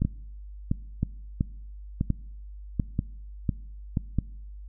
two click trains, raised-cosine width 5 ms, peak -11 / -12 dBFS, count 7 / 5, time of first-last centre 0.02-4.187 / 0.05-3.972 s, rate 1.44 / 1.02 Hz, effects noise-tail reverb RT60 0.8 s tail -23 dB re dry + added 50 Hz sine -39 dBFS peak until 4.68 s

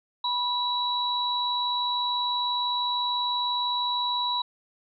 sine tone pair together, 980 / 3913 Hz, B5 / B7, -14 / -17 cents, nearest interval 2 octaves, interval 2397 cents, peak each -27 dBFS, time 0.24-4.42 s, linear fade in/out 5 ms, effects none

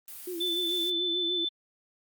blue noise, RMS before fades -43 dBFS, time 0.08-0.9 s, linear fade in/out 0 ms
sine tone with vibrato, 349.2 Hz, F4, in tune, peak -33 dBFS, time 0.27-1.45 s, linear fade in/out 5 ms, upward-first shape sine, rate 6.8 Hz, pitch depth 80 cents each way
sine tone, 3520 Hz, A7, in tune, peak -27 dBFS, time 0.4-1.49 s, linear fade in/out 10 ms
effects Opus 32 kbps

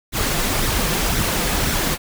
pink noise with flanger, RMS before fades -20 dBFS, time 0.12-1.98 s, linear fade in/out 50 ms, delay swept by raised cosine 0.51 to 5.81 ms, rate 1.9 Hz, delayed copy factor +0.5, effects none

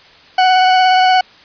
40% pulse tone with vibrato, 743 Hz, F#5, 7 cents sharp, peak -7 dBFS, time 0.38-1.21 s, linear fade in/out 5 ms, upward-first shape sine, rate 17 Hz, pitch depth 13 cents each way, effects white hiss -43 dBFS RMS until 1.44 s + resampled to 11025 Hz

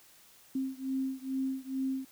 sine beating tone pair, 264.3 / 266.6 Hz, C4 / C4, +18 / +33 cents, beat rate 2.3 Hz, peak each -34 / -35 dBFS, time 0.55-2.05 s, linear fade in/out 5 ms, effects white hiss -59 dBFS RMS until 2.11 s

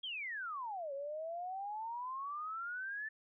sine exponential two-way sweep, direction down then up, 3322 to 544 to 1773 Hz, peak -39 dBFS, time 0.03-3.09 s, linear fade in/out 10 ms, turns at 0.93 s, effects none

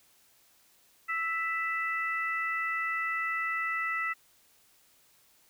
harmonic tone, 660 Hz, E5, 2 cents sharp, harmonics 2 / 3 / 4, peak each -33 / -31 / -40 dBFS, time 1.08-4.14 s, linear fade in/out 20 ms, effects white hiss -64 dBFS RMS until 5.49 s

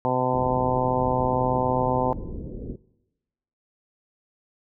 harmonic tone, 127.3 Hz, C3, 47 cents flat, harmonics 1 / 2 / 3 / 4 / 5 / 6 / 7 / 8, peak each -30 / -29 / -32 / -27 / -30 / -30 / -26 / -32 dBFS, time 0.05-2.13 s, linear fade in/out 0 ms
pink low-pass noise, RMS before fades -34 dBFS, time 0.33-2.76 s, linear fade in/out 5 ms, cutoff 500 Hz, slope 48 dB/octave
effects noise-tail reverb RT60 1.0 s tail -22 dB re dry

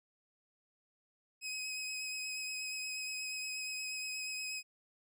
20% pulse tone with vibrato, 2535 Hz, D#7, 32 cents sharp, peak -33 dBFS, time 1.41-4.63 s, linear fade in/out 50 ms, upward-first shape sine, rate 8.4 Hz, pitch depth 16 cents each way, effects none

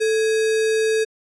sine tone with sample-and-hold, 440 Hz, A4, in tune, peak -16 dBFS, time 0-1.05 s, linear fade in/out 20 ms, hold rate 2100 Hz, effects resampled to 24000 Hz

